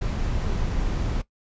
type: noise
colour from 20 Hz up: brown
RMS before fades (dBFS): -25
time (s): 0.01-1.22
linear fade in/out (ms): 10
effects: noise-tail reverb RT60 0.1 s tail -17 dB re dry + resampled to 16000 Hz